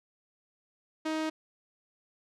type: tone with low-pass filter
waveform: sawtooth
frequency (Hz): 314.5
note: D#4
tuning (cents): +19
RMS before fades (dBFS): -32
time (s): 1.05-1.3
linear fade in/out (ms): 10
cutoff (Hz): 6500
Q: 0.58
effects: none